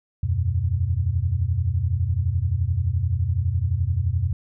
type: chord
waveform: sine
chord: E suspended second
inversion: none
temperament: equal with one note detuned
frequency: 80.8 / 92.5 / 123.47 Hz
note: E2 / F#2 / B2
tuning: -34 / 0 / 0 cents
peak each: -25 / -22 / -26 dBFS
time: 0.23-4.33 s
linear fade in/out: 5 ms
effects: none